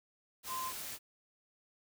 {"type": "tone in noise", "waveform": "sine", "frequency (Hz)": 1036, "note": "C6", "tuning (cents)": -17, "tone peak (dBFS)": -37, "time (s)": [0.47, 0.73], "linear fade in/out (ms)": 50, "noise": "white", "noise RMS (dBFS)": -43, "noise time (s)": [0.43, 0.99], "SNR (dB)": 3, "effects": []}